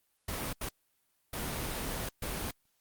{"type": "noise bursts at uneven times", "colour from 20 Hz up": "pink", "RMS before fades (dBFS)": -36, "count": 4, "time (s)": [[0.28, 0.53], [0.61, 0.69], [1.33, 2.09], [2.22, 2.51]], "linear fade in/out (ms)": 5, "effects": ["white hiss -75 dBFS RMS until 2.8 s", "Opus 32 kbps"]}